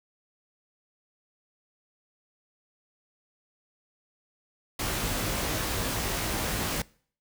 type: noise with comb filter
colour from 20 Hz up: pink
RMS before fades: -30 dBFS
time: 4.79-6.82 s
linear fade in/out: 5 ms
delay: 19 ms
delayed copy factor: +0.6
effects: noise-tail reverb RT60 0.5 s tail -23 dB re dry